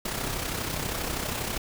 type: noise with amplitude modulation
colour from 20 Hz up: pink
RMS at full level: -29 dBFS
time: 0.05-1.58 s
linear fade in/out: 5 ms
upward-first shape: sine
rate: 32.4 Hz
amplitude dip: 50%
effects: none